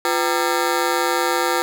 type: ring-modulated tone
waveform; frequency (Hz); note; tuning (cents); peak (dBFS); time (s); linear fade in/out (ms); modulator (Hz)
15% pulse; 425.9; G#4; +44; -8; 0.05-1.62; 0; 76
effects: none